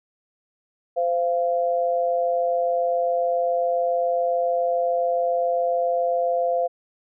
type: tone pair together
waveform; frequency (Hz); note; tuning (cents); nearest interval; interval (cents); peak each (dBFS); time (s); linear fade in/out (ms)
sine; 516.2 / 689; C5 / F5; -23 / -24; perfect fourth; 499; -22; 0.96-6.68; 20
effects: none